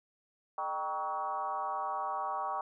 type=tone with frequency modulation; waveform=sine; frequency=950 Hz; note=A#5; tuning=33 cents sharp; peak=-32 dBFS; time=0.58-2.61 s; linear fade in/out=2 ms; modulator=171 Hz; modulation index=1.6; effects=none